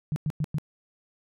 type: tone bursts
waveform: sine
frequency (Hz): 151.5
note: D#3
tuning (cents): -46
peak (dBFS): -24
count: 4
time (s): 0.12-0.584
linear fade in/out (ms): 0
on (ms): 41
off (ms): 100
effects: none